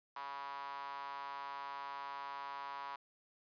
sawtooth tone with high-pass filter, 140 Hz, C#3, 18 cents sharp, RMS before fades -45 dBFS, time 0.16-2.96 s, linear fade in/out 5 ms, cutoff 1000 Hz, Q 5.9, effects resampled to 11025 Hz

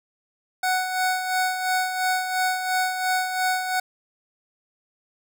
25% pulse tone with tremolo, 742 Hz, F#5, 5 cents sharp, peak -16 dBFS, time 0.63-3.8 s, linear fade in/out 5 ms, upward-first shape sine, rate 2.9 Hz, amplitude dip 55%, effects none

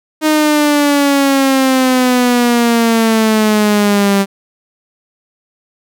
sawtooth exponential sweep, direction down, 311.1 to 196 Hz, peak -5 dBFS, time 0.21-4.26 s, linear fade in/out 50 ms, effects none

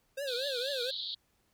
square tone with vibrato, 523.3 Hz, C5, in tune, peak -35 dBFS, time 0.17-0.91 s, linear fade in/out 10 ms, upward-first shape triangle, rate 4.2 Hz, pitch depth 190 cents each way
pink band-pass noise, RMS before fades -38 dBFS, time 0.27-1.15 s, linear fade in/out 10 ms, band 3400 to 4400 Hz, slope 96 dB/octave
effects pink hiss -73 dBFS RMS until 1.53 s

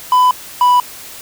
triangle tone pair in turn, 1001 / 987.2 Hz, B5 / B5, +23 / -1 cents, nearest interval unison, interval 24 cents, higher first, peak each -5 dBFS, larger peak neither, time 0.12-0.31 / 0.61-0.8 s, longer neither, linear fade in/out 2 ms, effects white hiss -33 dBFS RMS until 1.21 s

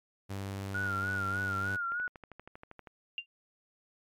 sawtooth tone with pitch glide, 98.2 to 97.58 Hz, G2 to G2, +4 to -7 cents, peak -32 dBFS, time 0.29-1.77 s, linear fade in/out 20 ms, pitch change -11 cents, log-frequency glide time 0.45-1.2 s
sine tone with vibrato, 1422 Hz, F6, 31 cents sharp, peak -31 dBFS, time 0.74-2.08 s, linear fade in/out 10 ms, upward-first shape sine, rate 3.3 Hz, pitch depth 68 cents each way
click train, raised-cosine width 0.5 ms, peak -32 dBFS, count 13, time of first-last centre 1.92-2.872 s, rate 12.6 Hz
sine tone with exponential decay, 2786 Hz, F7, 5 cents flat, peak -29 dBFS, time 3.18-3.26 s, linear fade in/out 1 ms, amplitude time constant 16 ms
effects MP3 96 kbps

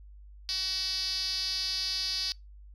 5% pulse tone with band-pass filter, 377.3 Hz, F#4, 34 cents sharp, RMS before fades -32 dBFS, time 0.49-2.32 s, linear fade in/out 0 ms, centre 4800 Hz, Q 6.7, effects noise-tail reverb RT60 0.2 s tail -25 dB re dry + added 50 Hz sine -47 dBFS peak until 2.74 s

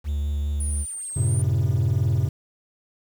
triangle tone with vibrato, 72.7 Hz, D2, 17 cents flat, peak -20 dBFS, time 0.04-0.86 s, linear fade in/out 50 ms, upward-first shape sine, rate 4.9 Hz, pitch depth 14 cents each way
sine exponential two-way sweep, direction down then up, 9770 to 8240 to 9320 Hz, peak -30 dBFS, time 0.6-1.42 s, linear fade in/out 5 ms, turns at 1.2 s
triangle chord, F# diminished, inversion none, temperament just, 92.5 / 111 / 133.2 Hz, F#2 / A2 / C3, 0 / +16 / +31 cents, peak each -20 dBFS, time 1.16-2.29 s, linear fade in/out 10 ms
effects tanh soft clip ceiling -13 dBFS + 8-bit

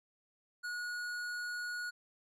sine tone with hard clipping, 1452 Hz, F#6, 33 cents flat, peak -39 dBFS, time 0.63-1.91 s, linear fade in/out 20 ms, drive 12 dB, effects none

